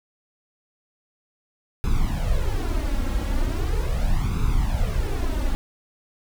brown noise with flanger, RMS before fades -22 dBFS, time 1.84-5.55 s, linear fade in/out 0 ms, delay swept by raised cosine 0.79 to 3.69 ms, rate 0.39 Hz, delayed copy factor +0.8, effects none

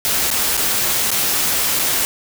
white noise with dropouts, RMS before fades -18 dBFS, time 0.05-2.05 s, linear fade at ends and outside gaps 0 ms, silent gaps 0.304-0.313 / 0.569-0.576 / 1.105-1.115 / 1.791-1.795 s, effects none

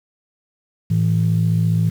sine tone pair together, 110 / 164.81 Hz, A2 / E3, 0 / 0 cents, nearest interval perfect fifth, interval 700 cents, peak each -16 dBFS, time 0.9-1.9 s, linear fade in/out 10 ms, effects tanh soft clip ceiling -8 dBFS + 7-bit

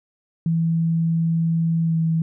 sine tone with pitch glide, 164.81 to 162.63 Hz, E3 to E3, 0 to -23 cents, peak -17 dBFS, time 0.46-2.22 s, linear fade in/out 2 ms, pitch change -23 cents, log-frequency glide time 1.84-1.97 s, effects none

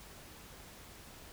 silence, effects pink hiss -53 dBFS RMS until 1.32 s

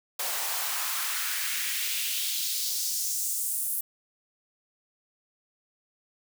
white noise with high-pass filter sweep, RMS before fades -30 dBFS, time 0.19-3.81 s, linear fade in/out 5 ms, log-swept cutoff 620 to 11000 Hz, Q 1.8, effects none

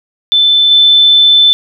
sine tone with level steps, 3525 Hz, A7, 2 cents sharp, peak -5 / -3 dBFS, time 0.32-1.53 s, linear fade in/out 0 ms, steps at 0.71 s, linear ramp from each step 2 ms, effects none

